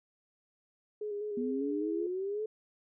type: tone with vibrato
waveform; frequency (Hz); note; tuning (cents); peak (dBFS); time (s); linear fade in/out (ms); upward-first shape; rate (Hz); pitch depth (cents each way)
sine; 415.3; G#4; 0; -34; 1.01-2.07; 5; square; 5; 27
type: exponential sweep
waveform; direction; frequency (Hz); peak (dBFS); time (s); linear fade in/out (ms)
sine; up; 240.6 to 440; -32; 1.37-2.46; 5
effects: none